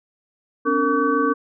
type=tone cluster; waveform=sine; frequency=261.3 / 288.3 / 458.3 / 1142 / 1520 Hz; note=C4 / D4 / A#4 / D6 / F#6; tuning=-2 / -32 / -29 / -49 / +46 cents; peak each=-25 / -22 / -22 / -21 / -27 dBFS; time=0.65-1.34 s; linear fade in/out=20 ms; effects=none